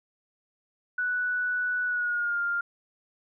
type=tone with pitch glide; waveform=sine; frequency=1480 to 1401 Hz; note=F#6 to F6; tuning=0 to +5 cents; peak=-25 dBFS; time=0.98-2.61 s; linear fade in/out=5 ms; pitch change=-95 cents; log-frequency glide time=1.85-2.41 s; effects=none